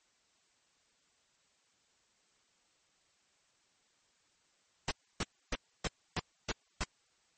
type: noise bursts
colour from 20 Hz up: pink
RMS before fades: -33 dBFS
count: 7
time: 4.88-6.837 s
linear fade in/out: 2 ms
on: 31 ms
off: 290 ms
effects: white hiss -72 dBFS RMS until 7.37 s + MP3 32 kbps